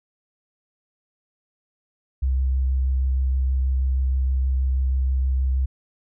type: tone with vibrato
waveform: sine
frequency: 65.41 Hz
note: C2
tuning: in tune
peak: -18 dBFS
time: 2.22-5.66 s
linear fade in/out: 10 ms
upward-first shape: triangle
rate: 6.3 Hz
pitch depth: 16 cents each way
effects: none